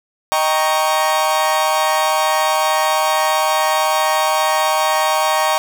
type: chord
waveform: 40% pulse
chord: Eb dominant seventh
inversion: none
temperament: equal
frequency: 622.3 / 784 / 932.3 / 1108.7 Hz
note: Eb5 / G5 / Bb5 / Db6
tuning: 0 / 0 / 0 / 0 cents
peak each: -19 dBFS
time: 0.32-5.58 s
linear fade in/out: 0 ms
effects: none